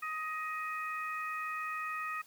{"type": "harmonic tone", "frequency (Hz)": 627, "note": "D#5", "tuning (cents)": 13, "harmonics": [2, 3, 4], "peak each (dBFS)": [-37, -41, -43], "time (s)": [0.02, 2.22], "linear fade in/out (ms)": 10, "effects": ["white hiss -61 dBFS RMS until 2.26 s"]}